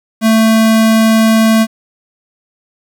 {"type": "tone", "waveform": "square", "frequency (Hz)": 222.2, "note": "A3", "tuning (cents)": 17, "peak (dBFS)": -7, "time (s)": [0.21, 1.67], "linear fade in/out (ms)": 50, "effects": ["7-bit"]}